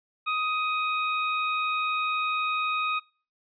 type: tone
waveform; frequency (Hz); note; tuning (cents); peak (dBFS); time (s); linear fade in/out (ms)
25% pulse; 1252; D#6; +10; -21; 0.26-3; 20
effects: noise-tail reverb RT60 0.4 s tail -24 dB re dry + resampled to 11025 Hz